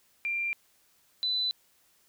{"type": "tone pair in turn", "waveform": "sine", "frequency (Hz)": [2377, 3998], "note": ["D7", "B7"], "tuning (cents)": [20, 20], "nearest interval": "major sixth", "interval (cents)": 900, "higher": "second", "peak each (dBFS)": [-28, -26], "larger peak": "second", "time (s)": [[0.25, 0.53], [1.23, 1.51]], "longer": "neither", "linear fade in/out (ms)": 0, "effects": ["white hiss -66 dBFS RMS until 2.08 s"]}